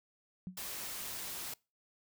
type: tone with exponential decay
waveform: sine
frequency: 183.5 Hz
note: F#3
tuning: 14 cents flat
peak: -36 dBFS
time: 0.47-0.63 s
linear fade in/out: 0 ms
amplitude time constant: 34 ms
type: noise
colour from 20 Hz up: white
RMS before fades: -42 dBFS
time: 0.57-1.54 s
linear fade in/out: 5 ms
effects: noise-tail reverb RT60 0.3 s tail -25 dB re dry